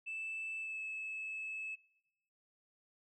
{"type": "tone with pitch glide", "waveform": "sine", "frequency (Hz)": [2637, 2602], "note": ["E7", "E7"], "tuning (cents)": [0, -23], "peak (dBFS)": -38, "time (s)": [0.06, 1.76], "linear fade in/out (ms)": 20, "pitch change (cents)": -23, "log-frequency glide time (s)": [0.59, 0.81], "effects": ["noise-tail reverb RT60 1.0 s tail -23 dB re dry", "tanh soft clip ceiling -36 dBFS"]}